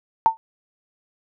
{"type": "tone with exponential decay", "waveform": "sine", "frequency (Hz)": 899, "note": "A5", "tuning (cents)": 37, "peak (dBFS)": -7, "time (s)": [0.26, 0.37], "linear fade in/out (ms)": 0, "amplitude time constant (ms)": 23, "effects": []}